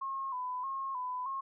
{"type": "tone with vibrato", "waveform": "sine", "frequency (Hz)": 1040, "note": "C6", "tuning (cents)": -11, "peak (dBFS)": -34, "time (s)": [0.01, 1.41], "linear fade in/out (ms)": 10, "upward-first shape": "square", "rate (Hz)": 1.6, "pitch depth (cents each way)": 65, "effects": []}